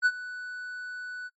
triangle tone with ADSR envelope, 1486 Hz, F#6, 7 cents sharp, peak -15 dBFS, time 0.02-1.3 s, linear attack 39 ms, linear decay 50 ms, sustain -18 dB, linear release 38 ms, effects noise-tail reverb RT60 0.1 s tail -24 dB re dry + MP3 32 kbps

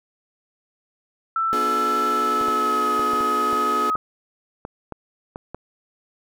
sine tone with pitch glide, 1329 to 1266.1 Hz, E6 to D#6, +14 to +30 cents, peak -19 dBFS, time 1.36-3.96 s, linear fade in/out 2 ms, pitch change -84 cents, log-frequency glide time 2.07-2.92 s
35% pulse chord, B diminished seventh, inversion none, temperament just, 246.9 / 296.3 / 355.6 / 426.7 Hz, B3 / D4 / F4 / Ab4, 0 / +15 / +31 / +47 cents, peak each -30 / -31 / -30 / -27 dBFS, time 1.53-3.9 s, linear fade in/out 0 ms
clicks, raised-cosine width 1 ms, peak -18 dBFS, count 11, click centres 2.412 / 2.484 / 2.995 / 3.135 / 3.207 / 3.53 / 3.954 / 4.651 / 4.923 / 5.359 / 5.546 s
effects none

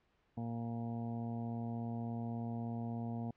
harmonic tone with a mistuned harmonic, 116.54 Hz, A#2, in tune, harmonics 1 / 2 / 3 / 4 / 5 / 6 / 7 / 8, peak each -41 / -40 / -56 / -53 / -58 / -50 / -55 / -60 dBFS, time 0.37-3.31 s, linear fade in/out 5 ms, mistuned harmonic 8, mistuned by +16 cents, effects pink hiss -75 dBFS RMS until 3.36 s + low-pass 3000 Hz 12 dB/octave

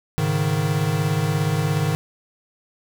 square chord, Ab suspended fourth, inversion none, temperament equal with one note detuned, 105.28 / 138.59 / 155.56 Hz, Ab2 / Db3 / Eb3, +24 / 0 / 0 cents, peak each -26 / -26 / -22 dBFS, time 0.18-1.95 s, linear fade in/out 0 ms, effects none

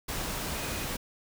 sine tone in noise, 2489 Hz, D#7, in tune, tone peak -45 dBFS, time 0.55-0.86 s, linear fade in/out 10 ms, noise pink, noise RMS -34 dBFS, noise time 0.08-0.97 s, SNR -14 dB, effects none

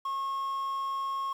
triangle tone with quantisation, 1088 Hz, C#6, 33 cents flat, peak -28 dBFS, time 0.05-1.33 s, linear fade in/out 5 ms, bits 9, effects none

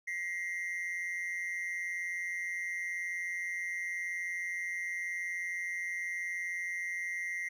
triangle tone pair together, 1913.9 / 2093 Hz, A#6 / C7, +45 / 0 cents, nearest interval major second, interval 155 cents, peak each -36 / -35 dBFS, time 0.07-7.49 s, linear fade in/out 10 ms, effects none

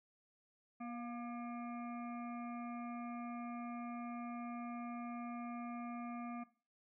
harmonic tone with a mistuned harmonic, 239.8 Hz, A#3, 49 cents sharp, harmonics 1 / 3 / 5 / 7 / 9 / 10, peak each -44 / -50 / -52 / -64 / -61 / -61 dBFS, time 0.8-6.44 s, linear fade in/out 10 ms, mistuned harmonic 3, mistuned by -34 cents, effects noise-tail reverb RT60 0.4 s tail -18 dB re dry

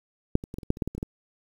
clicks, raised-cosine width 3 ms, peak -6 / -23 / -23 / -20 / -28 / -9 / -27 / -12 / -17 / -25 / -21 / -17 dBFS, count 12, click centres 0.354 / 0.439 / 0.541 / 0.585 / 0.632 / 0.704 / 0.771 / 0.822 / 0.876 / 0.95 / 0.98 / 1.029 s, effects 8-bit

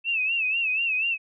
sine tone with vibrato, 2637 Hz, E7, in tune, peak -22 dBFS, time 0.04-1.18 s, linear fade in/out 50 ms, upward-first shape sine, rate 4.1 Hz, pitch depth 97 cents each way, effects none

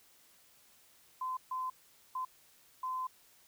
sine tone bursts at uneven times, 1027 Hz, C6, 33 cents flat, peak -34 dBFS, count 4, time 1.21-1.37 / 1.51-1.7 / 2.15-2.25 / 2.83-3.07 s, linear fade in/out 5 ms, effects white hiss -64 dBFS RMS until 3.47 s

